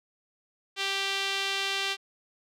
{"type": "tone with band-pass filter", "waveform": "sawtooth", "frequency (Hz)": 392, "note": "G4", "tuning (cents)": 0, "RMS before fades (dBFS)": -30, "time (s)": [0.76, 1.97], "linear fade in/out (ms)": 50, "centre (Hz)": 3300, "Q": 1.7, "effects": []}